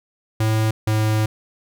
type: tone pair in turn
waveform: square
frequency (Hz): 109.7 / 108.44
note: A2 / A2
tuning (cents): -5 / -25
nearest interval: unison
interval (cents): 20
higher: first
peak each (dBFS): -17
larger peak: neither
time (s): 0.4-0.71 / 0.87-1.26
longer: second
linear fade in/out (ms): 5
effects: none